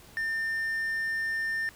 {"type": "tone", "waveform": "triangle", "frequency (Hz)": 1800, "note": "A6", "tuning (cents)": 39, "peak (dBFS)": -26, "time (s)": [0.17, 1.69], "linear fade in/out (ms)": 0, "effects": ["pink hiss -53 dBFS RMS until 1.75 s"]}